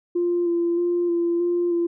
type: tone with vibrato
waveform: sine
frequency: 345.5 Hz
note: F4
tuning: 19 cents flat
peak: -18 dBFS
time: 0.15-1.87 s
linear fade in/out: 10 ms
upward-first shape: square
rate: 1.6 Hz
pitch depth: 17 cents each way
effects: tanh soft clip ceiling -14 dBFS